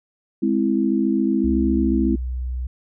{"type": "chord", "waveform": "sine", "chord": "Ab augmented", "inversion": "none", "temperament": "equal", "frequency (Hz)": [207.7, 261.6, 329.6], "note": ["Ab3", "C4", "E4"], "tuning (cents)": [0, 0, 0], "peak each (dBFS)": -21, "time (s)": [0.42, 2.16], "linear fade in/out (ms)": 10}
{"type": "tone with pitch glide", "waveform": "sine", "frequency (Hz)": [66.2, 62.63], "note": ["C2", "B1"], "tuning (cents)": [21, 25], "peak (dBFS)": -23, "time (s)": [1.44, 2.67], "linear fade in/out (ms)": 5, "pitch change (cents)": -96, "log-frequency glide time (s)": [1.75, 2.16]}
{"effects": []}